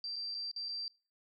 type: tone with dropouts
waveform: sine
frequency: 4699 Hz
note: D8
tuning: in tune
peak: -37 dBFS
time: 0.04-0.88 s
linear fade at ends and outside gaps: 1 ms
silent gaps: 0.159-0.163 / 0.344-0.348 / 0.514-0.562 / 0.686-0.69 s
effects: noise-tail reverb RT60 0.4 s tail -25 dB re dry